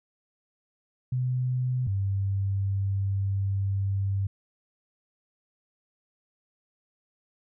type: tone pair in turn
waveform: sine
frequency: 126.5 / 98.09 Hz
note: B2 / G2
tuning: +42 / +2 cents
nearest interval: major third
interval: 440 cents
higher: first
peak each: -24 dBFS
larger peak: neither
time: 1.12-1.87 / 1.87-4.27 s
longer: second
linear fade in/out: 5 ms
effects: none